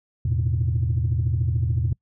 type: chord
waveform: sine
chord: E suspended fourth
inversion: none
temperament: just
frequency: 82.41 / 109.88 / 123.61 Hz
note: E2 / A2 / B2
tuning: 0 / -2 / +2 cents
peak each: -23 dBFS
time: 0.25-1.93 s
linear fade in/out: 5 ms
effects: noise-tail reverb RT60 0.1 s tail -26 dB re dry + tanh soft clip ceiling -14 dBFS